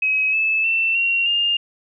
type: tone with pitch steps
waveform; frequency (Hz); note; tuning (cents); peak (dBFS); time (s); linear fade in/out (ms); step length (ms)
sine; 2549 / 2613 / 2679 / 2746 / 2815; D#7 / E7 / E7 / F7 / F7; +41 / -16 / +27 / -30 / +13; -16; 0.02-1.57; 5; 310
effects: none